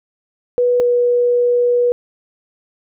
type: tone pair in turn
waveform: sine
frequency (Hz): 489.9 / 485.7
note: B4 / B4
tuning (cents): -14 / -29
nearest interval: unison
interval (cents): 15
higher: first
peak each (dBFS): -11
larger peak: neither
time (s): 0.58-0.8 / 0.8-1.92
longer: second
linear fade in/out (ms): 0
effects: none